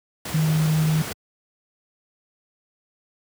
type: tone in noise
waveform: sine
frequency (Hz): 156.6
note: D#3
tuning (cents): +11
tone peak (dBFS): -17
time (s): 0.34-1.02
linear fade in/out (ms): 5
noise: pink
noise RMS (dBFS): -31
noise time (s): 0.25-1.13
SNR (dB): +11
effects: high-pass 80 Hz 12 dB/octave